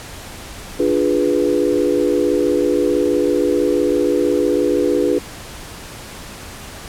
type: chord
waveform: sine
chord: D diminished seventh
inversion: none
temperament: equal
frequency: 293.7 / 349.2 / 415.3 / 493.9 Hz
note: D4 / F4 / Ab4 / Cb5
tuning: 0 / 0 / 0 / 0 cents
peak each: -19 dBFS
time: 0.79-5.19 s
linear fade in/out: 10 ms
effects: pink hiss -34 dBFS RMS until 6.88 s + low-pass 12000 Hz 12 dB/octave